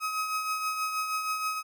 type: tone with tremolo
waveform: 35% pulse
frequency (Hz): 1269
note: D#6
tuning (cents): +34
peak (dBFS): -25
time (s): 0-1.63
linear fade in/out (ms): 50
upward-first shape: triangle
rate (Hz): 6.3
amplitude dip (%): 50
effects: none